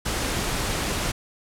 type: noise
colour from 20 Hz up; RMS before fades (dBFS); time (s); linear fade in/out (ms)
pink; -26; 0.05-1.12; 10
effects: low-pass 11000 Hz 12 dB/octave